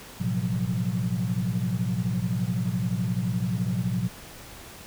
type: tone cluster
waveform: sine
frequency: 111.3 / 127.4 / 173.9 / 185.6 Hz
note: A2 / C3 / F3 / F#3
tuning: +20 / -46 / -7 / +6 cents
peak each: -29 dBFS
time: 0.2-4.09 s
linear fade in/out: 10 ms
effects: tanh soft clip ceiling -15 dBFS + pink hiss -44 dBFS RMS until 4.86 s